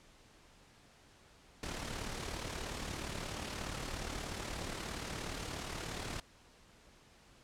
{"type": "noise with amplitude modulation", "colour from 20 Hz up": "pink", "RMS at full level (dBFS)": -39, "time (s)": [1.63, 6.2], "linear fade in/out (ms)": 2, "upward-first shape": "sine", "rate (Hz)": 36.9, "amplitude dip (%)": 50, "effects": ["pink hiss -62 dBFS RMS until 7.43 s", "low-pass 8000 Hz 12 dB/octave"]}